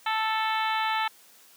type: harmonic tone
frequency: 439.9 Hz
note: A4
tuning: in tune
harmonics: 2 / 3 / 4 / 5 / 6 / 7 / 8 / 9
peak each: -27 / -31 / -33 / -35 / -37 / -38 / -39 / -40 dBFS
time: 0.06-1.08 s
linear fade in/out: 5 ms
effects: white hiss -55 dBFS RMS until 1.56 s + high-pass 200 Hz 12 dB/octave